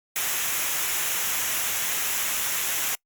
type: noise with comb filter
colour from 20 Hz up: white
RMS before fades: -26 dBFS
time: 0.16-2.95 s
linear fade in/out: 0 ms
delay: 0.22 ms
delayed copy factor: -0.55
effects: noise-tail reverb RT60 0.1 s tail -26 dB re dry + Opus 48 kbps